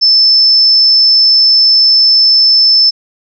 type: tone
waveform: sine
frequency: 5274 Hz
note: E8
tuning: in tune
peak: -4 dBFS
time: 0.01-2.91 s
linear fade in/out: 20 ms
effects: none